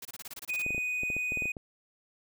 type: noise bursts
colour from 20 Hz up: white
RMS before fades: -42 dBFS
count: 11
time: 0.02-0.622 s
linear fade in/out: 5 ms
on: 32 ms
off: 25 ms
type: tone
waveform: triangle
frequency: 2489 Hz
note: D#7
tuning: in tune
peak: -28 dBFS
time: 0.49-1.52 s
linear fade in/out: 5 ms
type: clicks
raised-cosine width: 2 ms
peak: -26 dBFS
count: 12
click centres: 0.664 / 0.706 / 0.747 / 0.78 / 1.034 / 1.102 / 1.166 / 1.321 / 1.373 / 1.422 / 1.456 / 1.568 s
effects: none